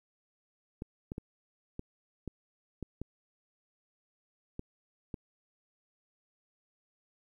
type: clicks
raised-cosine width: 3 ms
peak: -25 dBFS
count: 9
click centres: 0.821 / 1.119 / 1.181 / 1.794 / 2.277 / 2.827 / 3.016 / 4.594 / 5.142 s
effects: 11-bit